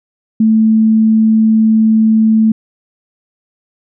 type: tone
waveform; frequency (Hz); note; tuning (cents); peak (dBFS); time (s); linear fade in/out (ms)
sine; 220.2; A3; +2; -6; 0.4-2.52; 5
effects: none